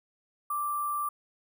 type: tone with sample-and-hold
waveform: sine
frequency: 1174.7 Hz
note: D6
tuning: in tune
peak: -28 dBFS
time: 0.5-1.09 s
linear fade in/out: 5 ms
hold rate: 11025 Hz
effects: none